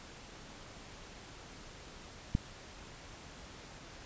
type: click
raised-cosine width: 5 ms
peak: -16 dBFS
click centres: 2.351 s
effects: pink hiss -51 dBFS RMS until 4.05 s + resampled to 16000 Hz